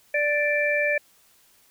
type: harmonic tone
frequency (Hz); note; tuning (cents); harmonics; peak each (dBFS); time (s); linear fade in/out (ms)
587.3; D5; 0; 1 / 3 / 4; -24 / -25 / -25; 0.14-0.98; 5
effects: white hiss -59 dBFS RMS until 1.7 s